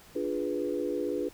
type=chord; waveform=sine; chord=D diminished seventh; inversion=none; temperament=equal; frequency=293.7 / 349.2 / 415.3 / 493.9 Hz; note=D4 / F4 / Ab4 / Cb5; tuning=0 / 0 / 0 / 0 cents; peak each=-34 dBFS; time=0.15-1.29 s; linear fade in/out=10 ms; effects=pink hiss -54 dBFS RMS until 1.33 s